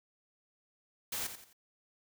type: noise with echo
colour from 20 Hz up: white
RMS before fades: -37 dBFS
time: 1.12-1.27 s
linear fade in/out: 5 ms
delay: 87 ms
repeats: 3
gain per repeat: -9 dB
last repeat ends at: 1.531 s
effects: none